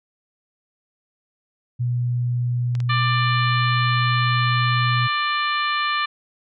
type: tone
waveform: sine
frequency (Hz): 122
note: B2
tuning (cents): -21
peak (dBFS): -19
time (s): 1.79-5.08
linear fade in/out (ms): 20
type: clicks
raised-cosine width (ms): 0.2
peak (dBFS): -20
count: 2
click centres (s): 2.752 / 2.803
type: harmonic tone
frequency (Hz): 592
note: D5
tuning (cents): +14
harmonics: 2 / 3 / 4 / 5 / 6 / 7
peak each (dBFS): -22 / -26 / -28 / -30 / -32 / -33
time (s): 2.89-6.06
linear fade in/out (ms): 10
effects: none